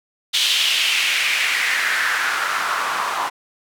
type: noise with band-pass filter sweep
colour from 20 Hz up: white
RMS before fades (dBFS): -20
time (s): 0.33-3.3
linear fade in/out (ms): 20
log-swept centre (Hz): 3500 to 970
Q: 3.1
effects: none

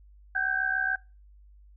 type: tone cluster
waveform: sine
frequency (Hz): 755 / 1537 / 1604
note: F#5 / G6 / G6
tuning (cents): +35 / -35 / +39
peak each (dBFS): -36 / -28 / -28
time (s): 0.35-0.96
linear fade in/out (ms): 5
effects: noise-tail reverb RT60 0.3 s tail -22 dB re dry + added 50 Hz sine -51 dBFS peak until 1.76 s

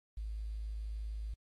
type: tone with quantisation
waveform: sine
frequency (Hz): 53.4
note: G#1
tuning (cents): +49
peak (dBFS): -37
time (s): 0.17-1.34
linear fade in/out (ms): 5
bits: 11
effects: AAC 32 kbps

